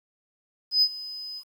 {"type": "tone with ADSR envelope", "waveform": "sine", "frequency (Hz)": 5020, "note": "D#8", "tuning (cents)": 15, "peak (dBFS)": -14, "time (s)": [0.71, 1.44], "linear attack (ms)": 110, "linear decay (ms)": 60, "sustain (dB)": -20, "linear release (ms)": 66, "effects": ["tanh soft clip ceiling -13 dBFS", "9-bit"]}